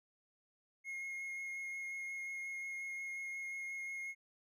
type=tone with vibrato; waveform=triangle; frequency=2153 Hz; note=C7; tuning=49 cents sharp; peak=-39 dBFS; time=0.84-4.15 s; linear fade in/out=50 ms; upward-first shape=sine; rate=5.6 Hz; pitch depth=10 cents each way; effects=none